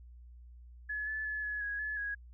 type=tone with pitch steps; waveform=sine; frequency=1704 / 1735 / 1716 / 1698 / 1659 / 1715 / 1656 Hz; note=G#6 / A6 / A6 / G#6 / G#6 / A6 / G#6; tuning=+44 / -25 / -44 / +38 / -2 / -45 / -5 cents; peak=-34 dBFS; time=0.89-2.15 s; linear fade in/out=10 ms; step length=180 ms; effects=added 60 Hz sine -50 dBFS peak until 2.33 s